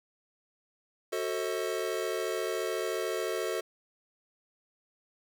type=chord; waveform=square; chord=F# diminished seventh; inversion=none; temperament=just; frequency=370 / 444 / 532.8 / 639.4 Hz; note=F#4 / A4 / C5 / Eb5; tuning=0 / +16 / +31 / +47 cents; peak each=-36 / -35 / -39 / -38 dBFS; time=1.12-3.61 s; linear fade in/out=10 ms; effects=none